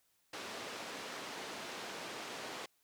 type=band-pass noise; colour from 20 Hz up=pink; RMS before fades=-45 dBFS; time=0.33-2.66 s; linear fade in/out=5 ms; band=330 to 5700 Hz; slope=12 dB/octave; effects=white hiss -75 dBFS RMS until 2.83 s